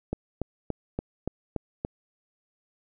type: click train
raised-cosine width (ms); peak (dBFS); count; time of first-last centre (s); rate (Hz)
2; -15; 7; 0.13-1.849; 3.49
effects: none